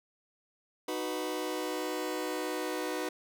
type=chord; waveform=sawtooth; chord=B major; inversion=first; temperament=just; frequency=308.7 / 370.4 / 493.9 Hz; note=D#4 / F#4 / B4; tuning=-14 / +2 / 0 cents; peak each=-33 dBFS; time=0.88-3.09 s; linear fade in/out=5 ms; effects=none